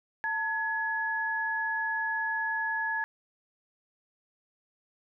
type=tone pair together; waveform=sine; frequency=895 / 1689.5 Hz; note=A5 / G#6; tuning=+29 / +29 cents; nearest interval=major seventh; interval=1100 cents; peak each=-33 / -29 dBFS; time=0.24-3.04 s; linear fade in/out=0 ms; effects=none